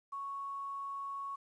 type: tone with quantisation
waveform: sine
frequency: 1108.7 Hz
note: C#6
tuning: in tune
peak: -38 dBFS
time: 0.12-1.36 s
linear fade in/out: 10 ms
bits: 11
effects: resampled to 22050 Hz